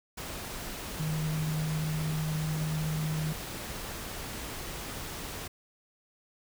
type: tone in noise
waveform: sine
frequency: 155.56 Hz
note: D#3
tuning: in tune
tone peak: -29 dBFS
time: 0.99-3.33 s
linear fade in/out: 10 ms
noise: pink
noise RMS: -39 dBFS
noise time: 0.17-5.48 s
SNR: +7 dB
effects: none